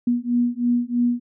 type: beating tone pair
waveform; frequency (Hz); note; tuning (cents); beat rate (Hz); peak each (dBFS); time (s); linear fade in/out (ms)
sine; 240 / 243.1; B3 / B3; -49 / -27; 3.1; -21; 0.07-1.2; 5
effects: none